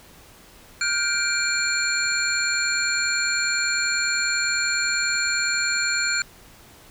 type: tone cluster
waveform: sine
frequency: 1411 / 1561 / 2353 / 4282 / 7180 Hz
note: F6 / G6 / D7 / C8 / A8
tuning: +17 / -8 / +3 / +39 / +34 cents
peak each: -27 dBFS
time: 0.81-6.22 s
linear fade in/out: 2 ms
effects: pink hiss -49 dBFS RMS until 6.9 s